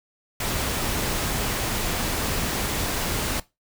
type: noise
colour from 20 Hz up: pink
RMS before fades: -26 dBFS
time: 0.4-3.4 s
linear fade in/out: 5 ms
effects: noise-tail reverb RT60 0.2 s tail -18 dB re dry